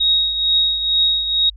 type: tone with tremolo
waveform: sine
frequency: 3772 Hz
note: A#7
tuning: 20 cents sharp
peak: -11 dBFS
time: 0-1.5 s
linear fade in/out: 10 ms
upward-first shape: triangle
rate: 2.2 Hz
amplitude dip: 65%
effects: added 50 Hz sine -36 dBFS peak until 1.56 s